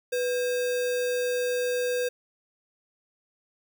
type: tone with sample-and-hold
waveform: sine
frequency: 493.9 Hz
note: B4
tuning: in tune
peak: -24 dBFS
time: 0.12-2.09 s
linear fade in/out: 10 ms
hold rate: 2100 Hz
effects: none